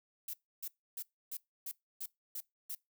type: noise bursts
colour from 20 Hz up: violet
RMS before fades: -41 dBFS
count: 8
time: 0.28-2.75 s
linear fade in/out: 5 ms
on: 55 ms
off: 290 ms
effects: noise-tail reverb RT60 0.2 s tail -23 dB re dry